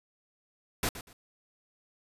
pink noise with echo, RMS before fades -29 dBFS, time 0.83-0.89 s, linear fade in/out 2 ms, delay 120 ms, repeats 2, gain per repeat -13 dB, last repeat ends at 1.13 s, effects resampled to 32000 Hz

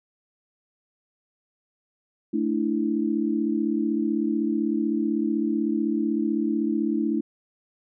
sine chord, A suspended fourth, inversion none, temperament equal, 220 / 293.7 / 329.6 Hz, A3 / D4 / E4, 0 / 0 / 0 cents, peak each -26 dBFS, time 2.33-7.21 s, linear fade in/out 10 ms, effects none

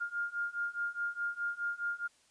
sine beating tone pair, 1407 / 1411.8 Hz, F6 / F6, +12 / +18 cents, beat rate 4.8 Hz, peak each -37 / -36 dBFS, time 0-2.08 s, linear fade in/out 20 ms, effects white hiss -67 dBFS RMS until 2.3 s + resampled to 22050 Hz

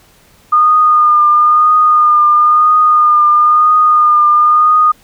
sine tone with vibrato, 1219 Hz, D#6, 36 cents flat, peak -5 dBFS, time 0.52-4.92 s, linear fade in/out 10 ms, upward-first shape triangle, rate 1 Hz, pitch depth 30 cents each way, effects pink hiss -47 dBFS RMS until 5.03 s

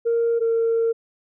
sine tone pair in turn, 464.7 / 457.5 Hz, A#4 / A#4, -5 / -32 cents, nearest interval unison, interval 27 cents, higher first, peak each -16 dBFS, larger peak neither, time 0.05-0.4 / 0.4-0.93 s, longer second, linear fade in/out 20 ms, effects tanh soft clip ceiling -14 dBFS

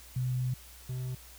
sine / triangle tone pair in turn, 126.7 / 127.37 Hz, B2 / C3, +45 / -46 cents, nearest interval unison, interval 9 cents, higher second, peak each -28 / -31 dBFS, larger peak first, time 0.16-0.54 / 0.89-1.15 s, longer first, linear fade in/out 5 ms, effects added 60 Hz sine -53 dBFS peak until 1.38 s + white hiss -53 dBFS RMS until 1.38 s

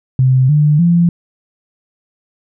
sine tone with pitch steps, 130 / 149.33 / 171.54 Hz, C3 / D3 / F3, -11 / +29 / -31 cents, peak -7 dBFS, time 0.19-1.09 s, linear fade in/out 2 ms, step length 300 ms, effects none

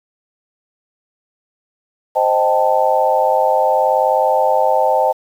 sine chord, A half-diminished seventh, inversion first, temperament equal with one note detuned, 523.3 / 622.3 / 784 / 884.6 Hz, C5 / Eb5 / G5 / A5, 0 / 0 / 0 / +9 cents, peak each -17 dBFS, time 2.15-5.13 s, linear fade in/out 20 ms, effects 7-bit

